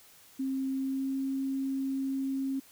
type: tone with pitch glide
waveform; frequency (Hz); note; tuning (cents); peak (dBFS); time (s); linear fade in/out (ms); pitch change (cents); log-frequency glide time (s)
sine; 266.8 to 269.3; C4 to C#4; +34 to -50; -29; 0.39-2.6; 10; +16; 0.7-1.22
effects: white hiss -57 dBFS RMS until 2.71 s